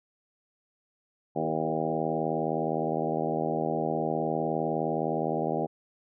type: harmonic tone with a mistuned harmonic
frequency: 79.6 Hz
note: D#2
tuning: 40 cents sharp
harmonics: 2 / 3 / 4 / 5 / 6 / 7 / 8 / 9 / 10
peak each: -35 / -35 / -35 / -35 / -35 / -35 / -35 / -35 / -35 dBFS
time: 1.35-5.67 s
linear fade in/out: 20 ms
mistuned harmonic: 5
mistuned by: -19 cents
effects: none